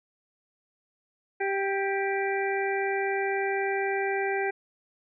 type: harmonic tone with a mistuned harmonic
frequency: 392 Hz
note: G4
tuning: in tune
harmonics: 1 / 2 / 4 / 5 / 6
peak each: -28 / -31 / -34 / -35 / -36 dBFS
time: 1.4-4.51 s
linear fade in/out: 10 ms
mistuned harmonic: 4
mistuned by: +17 cents
effects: none